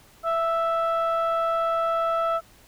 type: tone pair together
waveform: sine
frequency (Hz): 663.5 / 1318.5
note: E5 / E6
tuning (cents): +11 / 0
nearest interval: octave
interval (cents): 1189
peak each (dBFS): -22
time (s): 0.23-2.41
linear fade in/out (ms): 50
effects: tanh soft clip ceiling -18 dBFS + pink hiss -54 dBFS RMS until 2.67 s